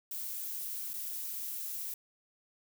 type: noise with dropouts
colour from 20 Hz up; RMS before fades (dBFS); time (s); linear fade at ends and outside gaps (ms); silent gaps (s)
violet; -39; 0.11-1.94; 2; 0.933-0.938
effects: none